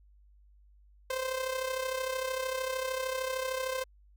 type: tone with amplitude modulation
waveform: sawtooth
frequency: 520 Hz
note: C5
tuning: 11 cents flat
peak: -25 dBFS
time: 1.1-3.84 s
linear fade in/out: 5 ms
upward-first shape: sine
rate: 33.2 Hz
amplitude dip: 60%
effects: added 50 Hz sine -57 dBFS peak until 4.16 s